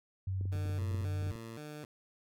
sine tone, 95 Hz, F#2, 46 cents sharp, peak -32 dBFS, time 0.27-1.32 s, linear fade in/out 5 ms
clicks, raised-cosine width 3 ms, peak -33 dBFS, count 12, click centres 0.411 / 0.455 / 0.555 / 0.657 / 0.696 / 0.821 / 0.913 / 0.946 / 1.015 / 1.225 / 1.269 / 1.355 s
15% pulse tone with vibrato, 130.81 Hz, C3, in tune, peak -37 dBFS, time 0.52-1.85 s, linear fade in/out 2 ms, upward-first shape square, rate 1.9 Hz, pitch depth 240 cents each way
effects none

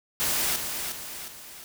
white noise with echo, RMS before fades -26 dBFS, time 0.2-0.56 s, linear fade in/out 0 ms, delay 360 ms, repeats 3, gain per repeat -6 dB, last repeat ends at 1.64 s, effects none

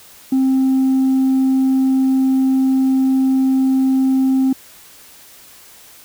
triangle tone with tanh clipping, 264 Hz, C4, 16 cents sharp, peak -12 dBFS, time 0.32-4.53 s, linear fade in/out 5 ms, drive 6 dB, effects white hiss -43 dBFS RMS until 6.04 s

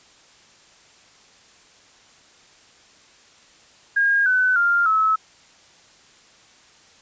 sine tone with pitch steps, 1624 / 1506.5 / 1397.5 / 1296.4 Hz, G#6 / F#6 / F6 / E6, -39 / +31 / +1 / -29 cents, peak -15 dBFS, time 3.96-5.16 s, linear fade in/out 10 ms, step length 300 ms, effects white hiss -52 dBFS RMS until 7.01 s + resampled to 16000 Hz

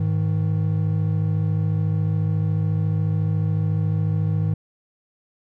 triangle tone pair together, 103.83 / 157.88 Hz, G#2 / D#3, 0 / +26 cents, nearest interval perfect fifth, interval 726 cents, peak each -19 / -20 dBFS, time 0-4.54 s, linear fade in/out 5 ms, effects none

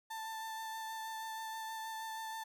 35% pulse tone with vibrato, 887 Hz, A5, 14 cents sharp, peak -39 dBFS, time 0.1-2.44 s, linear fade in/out 10 ms, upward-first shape sine, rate 6.3 Hz, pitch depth 12 cents each way, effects none

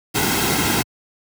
pink noise with comb filter, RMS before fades -19 dBFS, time 0.14-0.83 s, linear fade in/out 20 ms, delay 1.7 ms, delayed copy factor -0.6, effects high-pass 80 Hz 12 dB/octave

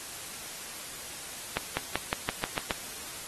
accelerating click train, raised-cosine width 0.3 ms, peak -11 dBFS, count 8, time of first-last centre 1.57-2.708 s, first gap 200 ms, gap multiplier 0.93, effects white hiss -41 dBFS RMS until 3.27 s + AAC 32 kbps

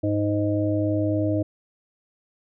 harmonic tone, 103.6 Hz, G#2, 4 cents flat, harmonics 1 / 3 / 5 / 6, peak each -25 / -23 / -31 / -28 dBFS, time 0.03-1.43 s, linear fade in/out 10 ms, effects none

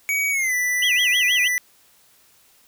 square tone with pitch glide, 2261 to 1979.7 Hz, C#7 to B6, +34 to +4 cents, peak -20 dBFS, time 0.09-1.58 s, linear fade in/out 0 ms, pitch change -230 cents, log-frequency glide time 0.31-0.54 s
sine tone with vibrato, 2823 Hz, F7, 18 cents sharp, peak -18 dBFS, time 0.82-1.48 s, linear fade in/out 5 ms, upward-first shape sine, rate 6.3 Hz, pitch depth 280 cents each way
effects white hiss -56 dBFS RMS until 2.67 s

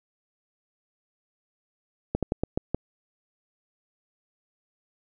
slowing click train, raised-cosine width 2 ms, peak -11 dBFS, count 6, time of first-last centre 2.15-2.746 s, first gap 77 ms, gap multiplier 1.22, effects none

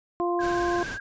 harmonic tone, 348.9 Hz, F4, 2 cents flat, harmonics 1 / 2 / 3, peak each -25 / -29 / -30 dBFS, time 0.2-0.83 s, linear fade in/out 0 ms
pink noise, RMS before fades -37 dBFS, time 0.39-0.99 s, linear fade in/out 50 ms
sine tone with vibrato, 1588 Hz, G6, 22 cents sharp, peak -33 dBFS, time 0.39-1 s, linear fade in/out 2 ms, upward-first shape square, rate 19 Hz, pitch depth 47 cents each way
effects resampled to 16000 Hz

